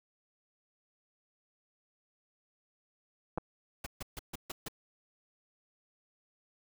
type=clicks; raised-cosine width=1 ms; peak=-21 dBFS; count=2; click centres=3.376 / 3.382 s
type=noise bursts; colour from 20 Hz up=pink; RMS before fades=-40 dBFS; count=6; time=3.84-4.684 s; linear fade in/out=5 ms; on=24 ms; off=140 ms
effects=none

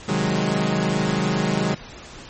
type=chord; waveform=sawtooth; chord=Ab dominant seventh; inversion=first; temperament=equal; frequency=130.81 / 155.56 / 185 / 207.7 Hz; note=C3 / Eb3 / Gb3 / Ab3; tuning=0 / 0 / 0 / 0 cents; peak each=-25 / -21 / -20 / -20 dBFS; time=0.08-1.75 s; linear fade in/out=10 ms; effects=pink hiss -40 dBFS RMS until 2.29 s + MP3 32 kbps

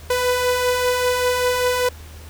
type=beating tone pair; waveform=sawtooth; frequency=493.1 / 498.2 Hz; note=B4 / B4; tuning=-3 / +15 cents; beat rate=5.1 Hz; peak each=-22 / -14 dBFS; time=0.1-1.89 s; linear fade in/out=5 ms; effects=added 78 Hz sine -37 dBFS peak until 2.29 s + pink hiss -44 dBFS RMS until 2.29 s

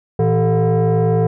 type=tone with frequency modulation; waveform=sine; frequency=165.2 Hz; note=E3; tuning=4 cents sharp; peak=-10 dBFS; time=0.19-1.27 s; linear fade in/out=5 ms; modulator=279 Hz; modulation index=1.5; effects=tanh soft clip ceiling -10 dBFS

